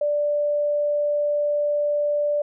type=tone; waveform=sine; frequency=587.3 Hz; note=D5; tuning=in tune; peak=-19 dBFS; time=0.01-2.42 s; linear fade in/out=5 ms; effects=none